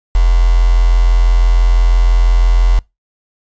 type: tone with quantisation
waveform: sine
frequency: 43 Hz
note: F1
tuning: 26 cents flat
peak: -6 dBFS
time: 0.15-2.79 s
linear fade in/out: 0 ms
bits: 4
effects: noise-tail reverb RT60 0.2 s tail -24 dB re dry + resampled to 16000 Hz